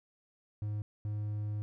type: tone bursts at uneven times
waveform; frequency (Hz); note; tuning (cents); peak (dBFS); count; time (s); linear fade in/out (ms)
triangle; 105; G#2; +19; -31; 2; 0.62-0.82 / 1.05-1.62; 0
effects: none